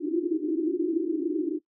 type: band-pass noise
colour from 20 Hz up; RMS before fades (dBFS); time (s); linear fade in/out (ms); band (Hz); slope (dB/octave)
white; -27; 0-1.6; 50; 300 to 360; 96
effects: noise-tail reverb RT60 0.1 s tail -20 dB re dry